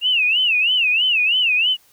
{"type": "tone with vibrato", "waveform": "sine", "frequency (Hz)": 2738, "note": "F7", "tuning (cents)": -35, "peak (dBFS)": -14, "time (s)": [0.01, 1.77], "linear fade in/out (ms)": 50, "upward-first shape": "sine", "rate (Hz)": 3.1, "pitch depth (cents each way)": 190, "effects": ["white hiss -55 dBFS RMS until 1.92 s"]}